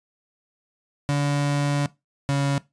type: tone pair in turn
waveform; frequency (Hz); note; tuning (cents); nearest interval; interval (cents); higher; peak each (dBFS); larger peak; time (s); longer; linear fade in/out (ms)
35% pulse; 143.7 / 140.09; D3 / C#3; -37 / +19; unison; 44; first; -18; neither; 1.09-1.86 / 2.29-2.58; first; 0
effects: noise-tail reverb RT60 0.2 s tail -19 dB re dry + resampled to 22050 Hz